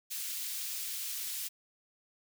white high-pass noise, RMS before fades -38 dBFS, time 0.1-1.49 s, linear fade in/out 20 ms, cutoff 2700 Hz, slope 12 dB/octave, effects none

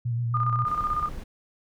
sine tone with vibrato, 118.4 Hz, A#2, 27 cents sharp, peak -24 dBFS, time 0.05-0.65 s, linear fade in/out 10 ms, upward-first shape square, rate 7.8 Hz, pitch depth 28 cents each way
sine tone with tremolo, 1216 Hz, D#6, 40 cents flat, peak -22 dBFS, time 0.34-1.09 s, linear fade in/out 5 ms, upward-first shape square, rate 16 Hz, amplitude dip 55%
brown noise, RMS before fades -36 dBFS, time 0.66-1.24 s, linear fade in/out 10 ms
effects none

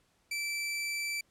sawtooth tone, 2328 Hz, D7, 16 cents flat, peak -29 dBFS, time 0.31-1.21 s, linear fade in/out 5 ms, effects pink hiss -71 dBFS RMS until 1.3 s + low-pass 11000 Hz 12 dB/octave

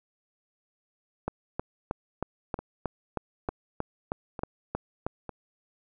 two click trains, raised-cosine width 1 ms, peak -22 / -15 dBFS, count 4 / 13, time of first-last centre 2.59-5.293 / 1.28-5.065 s, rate 1.11 / 3.17 Hz, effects none

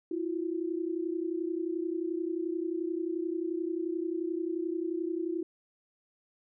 sine tone pair together, 328.6 / 360 Hz, E4 / F#4, -5 / -47 cents, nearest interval major second, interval 158 cents, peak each -32 / -34 dBFS, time 0.11-5.43 s, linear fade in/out 5 ms, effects none

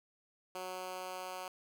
10% pulse tone with high-pass filter sweep, 184.4 Hz, F#3, 6 cents flat, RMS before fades -43 dBFS, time 0.55-1.48 s, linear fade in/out 2 ms, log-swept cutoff 420 to 660 Hz, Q 0.99, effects none

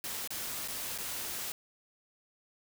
white noise with dropouts, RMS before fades -38 dBFS, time 0.04-1.52 s, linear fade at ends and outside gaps 1 ms, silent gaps 0.275-0.305 / 0.677-0.683 / 0.978-0.985 s, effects none

